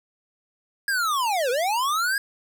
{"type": "linear two-way sweep", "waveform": "square", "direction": "down then up", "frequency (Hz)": [1661.2, 466.7, 1661.2], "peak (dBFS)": -22, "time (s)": [0.88, 2.18], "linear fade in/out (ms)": 2, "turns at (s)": 1.5, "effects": []}